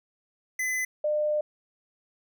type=tone pair in turn; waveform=square / sine; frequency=2020 / 602 Hz; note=B6 / D5; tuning=+39 / +43 cents; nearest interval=octave + major sixth; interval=2096 cents; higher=first; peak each=-27 / -23 dBFS; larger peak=second; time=0.59-0.85 / 1.04-1.41 s; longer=second; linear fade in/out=5 ms; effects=none